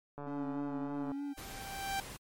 click train, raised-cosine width 1 ms, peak -30 dBFS, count 136, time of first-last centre 0.18-1.117 s, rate 144 Hz
triangle tone with vibrato, 279.6 Hz, C#4, 15 cents sharp, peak -34 dBFS, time 0.26-1.34 s, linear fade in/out 20 ms, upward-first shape sine, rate 3.3 Hz, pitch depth 38 cents each way
sawtooth tone with exponential growth, 784 Hz, G5, in tune, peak -28 dBFS, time 0.94-2 s, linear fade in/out 2 ms, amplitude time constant 230 ms
pink noise, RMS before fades -46 dBFS, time 1.37-2.17 s, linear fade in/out 10 ms
effects MP3 64 kbps

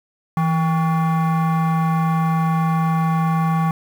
sine tone with frequency modulation, 164.6 Hz, E3, 2 cents flat, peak -13 dBFS, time 0.37-3.71 s, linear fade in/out 2 ms, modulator 960 Hz, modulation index 0.71, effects tanh soft clip ceiling -14 dBFS + 7-bit

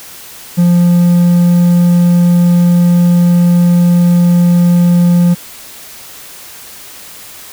triangle tone, 174.61 Hz, F3, in tune, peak -3 dBFS, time 0.57-5.35 s, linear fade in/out 20 ms, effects white hiss -32 dBFS RMS until 7.52 s

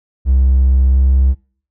triangle tone with pitch glide, 65.41 to 66.06 Hz, C2 to C2, 0 to +17 cents, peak -5 dBFS, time 0.25-1.35 s, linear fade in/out 50 ms, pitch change +17 cents, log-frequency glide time 0.92-0.98 s, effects noise-tail reverb RT60 0.5 s tail -26 dB re dry + tanh soft clip ceiling -3 dBFS

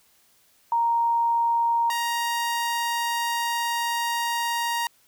sine / sawtooth tone pair in turn, 932.3 / 938.8 Hz, A#5 / A#5, 0 / +12 cents, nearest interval unison, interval 12 cents, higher second, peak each -19 / -20 dBFS, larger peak first, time 0.72-1.9 / 1.9-4.87 s, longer second, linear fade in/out 2 ms, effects white hiss -61 dBFS RMS until 5.07 s

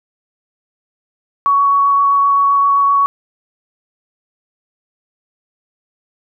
sine tone with vibrato, 1120 Hz, C#6, 18 cents sharp, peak -9 dBFS, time 1.46-3.06 s, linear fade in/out 0 ms, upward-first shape sine, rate 7.7 Hz, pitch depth 8 cents each way, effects none

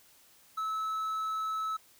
triangle tone, 1300 Hz, E6, 24 cents flat, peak -29 dBFS, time 0.57-1.77 s, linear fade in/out 10 ms, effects white hiss -61 dBFS RMS until 1.99 s

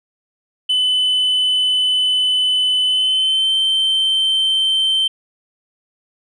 sine tone with pitch glide, 3014 to 3109 Hz, F#7 to G7, +31 to -15 cents, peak -11 dBFS, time 0.69-5.08 s, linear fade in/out 10 ms, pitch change +54 cents, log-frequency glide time 2.85-3.55 s, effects tanh soft clip ceiling -12 dBFS

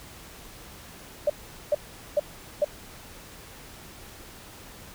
sine tone bursts, 591 Hz, D5, 11 cents sharp, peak -18 dBFS, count 4, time 1.27-2.646 s, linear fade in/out 5 ms, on 29 ms, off 420 ms, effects pink hiss -46 dBFS RMS until 4.94 s

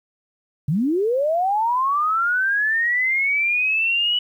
sine linear sweep, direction up, 130.81 to 2960 Hz, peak -17 dBFS, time 0.68-4.19 s, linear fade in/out 5 ms, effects 9-bit

